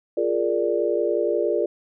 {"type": "chord", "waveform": "sine", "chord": "Bb dominant seventh", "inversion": "second", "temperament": "equal", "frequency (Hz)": [349.2, 415.3, 466.2, 587.3], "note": ["F4", "Ab4", "Bb4", "D5"], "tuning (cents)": [0, 0, 0, 0], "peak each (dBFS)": -25, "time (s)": [0.17, 1.66], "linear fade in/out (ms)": 5, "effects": []}